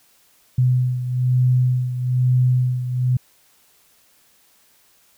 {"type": "beating tone pair", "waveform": "sine", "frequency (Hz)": [125.9, 127], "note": ["B2", "B2"], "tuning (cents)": [34, 49], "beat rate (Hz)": 1.1, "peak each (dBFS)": [-16, -22], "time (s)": [0.58, 3.17], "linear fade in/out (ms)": 5, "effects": ["white hiss -57 dBFS RMS until 5.17 s"]}